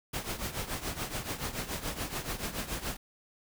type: noise with tremolo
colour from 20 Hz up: pink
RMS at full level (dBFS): -33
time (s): 0.13-2.97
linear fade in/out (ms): 10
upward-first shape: triangle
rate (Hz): 7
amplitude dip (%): 80
effects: none